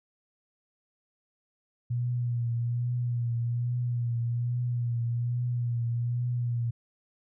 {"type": "tone with vibrato", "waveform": "sine", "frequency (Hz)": 120, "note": "B2", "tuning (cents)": -49, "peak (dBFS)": -26, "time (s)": [1.9, 6.71], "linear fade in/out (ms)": 10, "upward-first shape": "triangle", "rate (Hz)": 1.2, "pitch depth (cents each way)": 42, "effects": []}